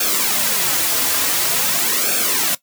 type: noise with flanger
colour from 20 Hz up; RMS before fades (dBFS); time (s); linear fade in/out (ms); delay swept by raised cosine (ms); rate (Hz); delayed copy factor
white; -18; 0-2.55; 5; 1 to 5.4; 0.47; -0.75
effects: noise-tail reverb RT60 0.1 s tail -17 dB re dry + high-pass 150 Hz 12 dB/octave